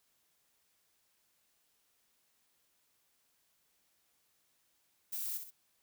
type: noise with echo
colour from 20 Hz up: violet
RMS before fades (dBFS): -39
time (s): 5.12-5.38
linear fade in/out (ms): 10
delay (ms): 64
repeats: 2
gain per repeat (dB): -7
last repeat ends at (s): 5.508
effects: white hiss -75 dBFS RMS until 5.82 s